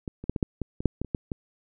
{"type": "clicks", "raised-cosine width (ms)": 3, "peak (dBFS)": [-20, -25, -12, -15, -10, -16, -21, -6, -15, -26, -13, -17], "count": 12, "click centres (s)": [0.078, 0.24, 0.296, 0.362, 0.428, 0.617, 0.805, 0.857, 1.016, 1.047, 1.148, 1.318], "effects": []}